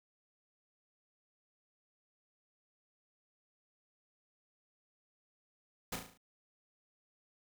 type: noise with echo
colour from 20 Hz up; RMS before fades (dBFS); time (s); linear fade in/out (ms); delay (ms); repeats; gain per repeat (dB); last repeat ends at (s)
pink; -38; 5.92-5.96; 5; 36; 6; -5; 6.176
effects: none